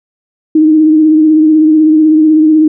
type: tone with vibrato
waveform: sine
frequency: 311.1 Hz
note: D#4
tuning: in tune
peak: -3 dBFS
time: 0.55-2.68 s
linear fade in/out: 5 ms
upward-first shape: triangle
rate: 16 Hz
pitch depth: 42 cents each way
effects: none